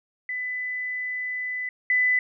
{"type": "tone pair in turn", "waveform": "sine", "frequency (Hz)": [2000, 2000], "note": ["B6", "B6"], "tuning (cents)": [21, 21], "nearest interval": "unison", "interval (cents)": 0, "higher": "neither", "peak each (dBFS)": [-27, -18], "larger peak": "second", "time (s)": [[0.29, 1.69], [1.9, 2.19]], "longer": "first", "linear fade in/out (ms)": 2, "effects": []}